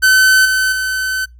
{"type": "tone with level steps", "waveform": "45% pulse", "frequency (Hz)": 1523, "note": "F#6", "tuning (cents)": 50, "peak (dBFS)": [-7, -12, -16], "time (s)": [0.02, 1.26], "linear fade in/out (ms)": 20, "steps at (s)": [0.45, 0.72], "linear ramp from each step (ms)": 5, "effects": ["noise-tail reverb RT60 0.2 s tail -25 dB re dry", "added 60 Hz sine -38 dBFS peak until 1.39 s"]}